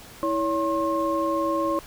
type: tone cluster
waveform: sine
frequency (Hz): 326.1 / 563 / 1070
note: E4 / C#5 / C6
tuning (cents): -19 / +27 / +38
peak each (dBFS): -26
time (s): 0.23-1.79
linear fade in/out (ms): 0
effects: pink hiss -45 dBFS RMS until 1.86 s